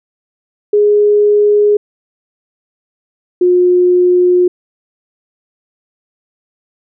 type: tone pair in turn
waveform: sine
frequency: 415.3 / 358.8 Hz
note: G#4 / F4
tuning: 0 / +47 cents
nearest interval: minor third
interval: 253 cents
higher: first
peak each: -6 dBFS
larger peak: neither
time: 0.73-1.77 / 3.41-4.48 s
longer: second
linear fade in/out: 5 ms
effects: none